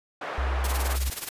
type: band-pass noise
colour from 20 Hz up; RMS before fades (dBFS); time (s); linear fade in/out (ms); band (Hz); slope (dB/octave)
pink; -34; 0.21-0.96; 5; 550 to 1700; 12
type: tone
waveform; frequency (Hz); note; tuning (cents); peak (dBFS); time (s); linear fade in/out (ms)
sine; 65.41; C2; 0; -24; 0.38-1.1; 0
type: noise with tremolo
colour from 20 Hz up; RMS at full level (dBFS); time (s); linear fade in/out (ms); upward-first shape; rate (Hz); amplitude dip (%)
white; -31; 0.64-1.29; 2; sine; 19; 75
effects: resampled to 32000 Hz